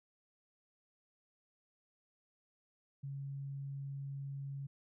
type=tone; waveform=sine; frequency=138.59 Hz; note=C#3; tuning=in tune; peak=-40 dBFS; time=3.03-4.67 s; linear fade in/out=10 ms; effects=none